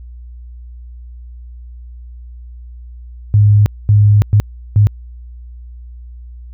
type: tone bursts at uneven times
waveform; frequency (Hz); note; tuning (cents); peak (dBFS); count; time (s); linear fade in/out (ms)
sine; 103.83; G#2; 0; -5; 4; 3.34-3.66 / 3.89-4.22 / 4.33-4.4 / 4.76-4.87; 0
effects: added 60 Hz sine -30 dBFS peak until 6.53 s